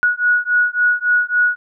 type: beating tone pair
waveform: sine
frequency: 1458 / 1461.6 Hz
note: F#6 / F#6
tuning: -26 / -22 cents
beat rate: 3.6 Hz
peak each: -16 / -16 dBFS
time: 0.03-1.56 s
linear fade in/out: 0 ms
effects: none